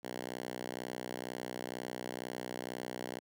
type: tone with high-pass filter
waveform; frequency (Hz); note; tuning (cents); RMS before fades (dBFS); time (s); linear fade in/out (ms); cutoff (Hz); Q
5% pulse; 62.1; B1; +10; -42; 0.03-3.2; 20; 210; 0.8
effects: none